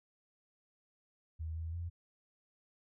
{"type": "tone with pitch steps", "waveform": "sine", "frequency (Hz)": [80.1, 81.6, 85.5], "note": ["E2", "E2", "F2"], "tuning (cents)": [-49, -17, -36], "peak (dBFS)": -37, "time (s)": [1.39, 1.9], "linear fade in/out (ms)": 20, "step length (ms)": 170, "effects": []}